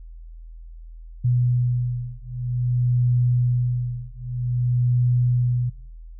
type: beating tone pair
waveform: sine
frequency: 122.6 / 123.12 Hz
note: B2 / B2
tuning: -12 / -5 cents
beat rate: 0.52 Hz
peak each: -22 dBFS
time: 1.24-5.7 s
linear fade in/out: 10 ms
effects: noise-tail reverb RT60 0.6 s tail -21 dB re dry + added 41 Hz sine -37 dBFS peak until 6.19 s